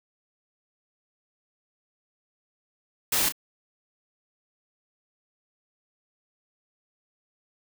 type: noise with echo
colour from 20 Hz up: white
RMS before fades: -24 dBFS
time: 3.12-3.29 s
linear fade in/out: 5 ms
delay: 33 ms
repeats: 1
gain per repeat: -10 dB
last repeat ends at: 3.323 s
effects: none